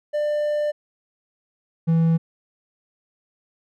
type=tone pair in turn; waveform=triangle; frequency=595 / 164.29 Hz; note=D5 / E3; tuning=+22 / -6 cents; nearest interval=octave + minor seventh; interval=2228 cents; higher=first; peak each=-18 / -13 dBFS; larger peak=second; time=0.13-0.72 / 1.87-2.18 s; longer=first; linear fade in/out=20 ms; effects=none